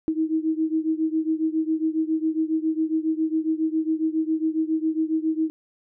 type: beating tone pair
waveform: sine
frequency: 315.2 / 322.5 Hz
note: D#4 / E4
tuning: +23 / -38 cents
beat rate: 7.3 Hz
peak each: -23 / -25 dBFS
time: 0.08-5.5 s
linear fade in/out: 0 ms
effects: none